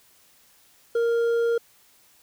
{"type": "tone with hard clipping", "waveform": "triangle", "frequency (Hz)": 466.2, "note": "A#4", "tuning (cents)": 0, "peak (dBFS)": -21, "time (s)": [0.95, 1.58], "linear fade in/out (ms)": 5, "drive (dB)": 8, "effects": ["white hiss -58 dBFS RMS until 2.22 s"]}